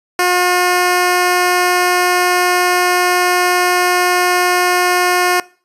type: tone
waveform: 10% pulse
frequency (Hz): 358.9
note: F4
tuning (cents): +47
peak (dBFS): -3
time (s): 0.19-5.4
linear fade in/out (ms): 2
effects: noise-tail reverb RT60 0.4 s tail -22 dB re dry + resampled to 32000 Hz